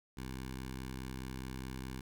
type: tone with notch filter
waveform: 10% pulse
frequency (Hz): 64.8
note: C2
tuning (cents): -16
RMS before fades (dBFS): -43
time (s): 0.17-2.01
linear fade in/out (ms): 5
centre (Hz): 580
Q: 0.97
effects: none